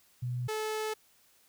sine / sawtooth tone pair in turn, 123.47 / 433.1 Hz, B2 / A4, 0 / -27 cents, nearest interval octave + minor seventh, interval 2173 cents, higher second, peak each -31 / -28 dBFS, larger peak second, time 0.22-0.48 / 0.48-0.94 s, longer second, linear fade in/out 10 ms, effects white hiss -65 dBFS RMS until 1.48 s

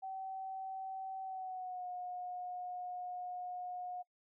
sine tone with pitch glide, 765 to 722.1 Hz, G5 to F#5, -42 to -42 cents, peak -40 dBFS, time 0.02-4.03 s, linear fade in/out 20 ms, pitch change -100 cents, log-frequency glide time 1.23-1.87 s, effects noise-tail reverb RT60 0.1 s tail -25 dB re dry

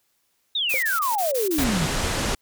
sine exponential sweep, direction down, 3833 to 146.83 Hz, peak -21 dBFS, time 0.55-1.86 s, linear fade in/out 5 ms
blue noise bursts, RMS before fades -29 dBFS, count 6, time 0.69-1.645 s, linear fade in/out 10 ms, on 140 ms, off 23 ms
sine tone with exponential decay, 523.3 Hz, C5, in tune, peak -24 dBFS, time 0.74-0.84 s, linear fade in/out 0 ms, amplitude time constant 20 ms
pink low-pass noise, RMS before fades -25 dBFS, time 1.58-2.35 s, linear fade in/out 5 ms, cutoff 9700 Hz, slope 24 dB/octave
effects white hiss -69 dBFS RMS until 2.41 s

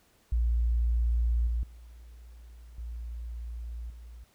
sine tone with level steps, 58.27 Hz, A#1, in tune, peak -23 / -26 / -46 / -35 / -43 dBFS, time 0.32-4.24 s, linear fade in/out 5 ms, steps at 1.47 / 1.63 / 2.78 / 3.9 s, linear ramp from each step 2 ms, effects pink hiss -65 dBFS RMS until 4.34 s

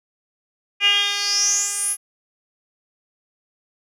10% pulse tone with band-pass filter sweep, 405 Hz, G#4, 43 cents flat, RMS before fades -20 dBFS, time 0.8-1.97 s, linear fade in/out 50 ms, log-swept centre 2600 to 11000 Hz, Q 8.9, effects none

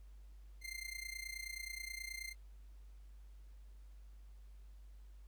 sawtooth tone with amplitude modulation, 2093 Hz, C7, in tune, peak -37 dBFS, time 0.61-2.35 s, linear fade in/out 50 ms, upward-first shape sine, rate 29.4 Hz, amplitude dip 85%, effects added 50 Hz sine -53 dBFS peak until 5.27 s + pink hiss -75 dBFS RMS until 5.27 s

